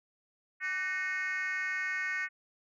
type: tone with frequency modulation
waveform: sine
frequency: 1839 Hz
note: A#6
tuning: 24 cents flat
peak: -29 dBFS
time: 0.6-2.29 s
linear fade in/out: 50 ms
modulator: 339 Hz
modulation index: 1.2
effects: tanh soft clip ceiling -29 dBFS